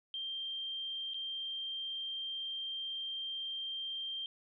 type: tone with dropouts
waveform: sine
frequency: 3169 Hz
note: G7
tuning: 18 cents sharp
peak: -37 dBFS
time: 0.14-4.26 s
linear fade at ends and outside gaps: 1 ms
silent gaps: 1.136-1.143 s
effects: none